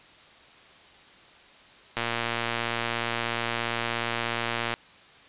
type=click train; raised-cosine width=0.3 ms; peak=-11 dBFS; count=325; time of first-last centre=1.97-4.739 s; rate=117 Hz; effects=white hiss -52 dBFS RMS until 5.28 s + resampled to 8000 Hz